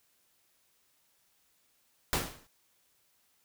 pink noise with exponential decay, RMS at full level -26 dBFS, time 2.13-2.47 s, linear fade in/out 0 ms, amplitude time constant 73 ms, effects white hiss -71 dBFS RMS until 3.44 s

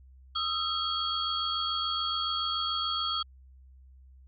sine tone cluster, 1254 / 1341 / 3277 / 4455 Hz, D#6 / E6 / G#7 / C#8, +13 / +29 / -24 / +8 cents, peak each -34 / -36 / -31 / -36 dBFS, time 0.35-3.23 s, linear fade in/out 10 ms, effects added 65 Hz sine -51 dBFS peak until 4.27 s

